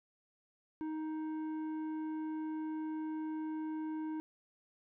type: tone with tanh clipping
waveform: sine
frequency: 312.6 Hz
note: D#4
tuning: 8 cents sharp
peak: -38 dBFS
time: 0.81-4.2 s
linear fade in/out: 0 ms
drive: 9 dB
effects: none